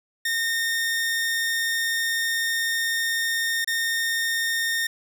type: tone with dropouts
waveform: sawtooth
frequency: 1832 Hz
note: A#6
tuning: 31 cents flat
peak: -19 dBFS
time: 0.25-4.87 s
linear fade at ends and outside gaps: 5 ms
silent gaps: 3.646-3.674 s
effects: none